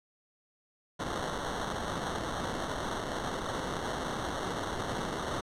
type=noise with sample-and-hold; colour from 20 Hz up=violet; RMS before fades=-35 dBFS; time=0.99-5.41 s; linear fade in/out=10 ms; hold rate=2450 Hz; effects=low-pass 8000 Hz 12 dB/octave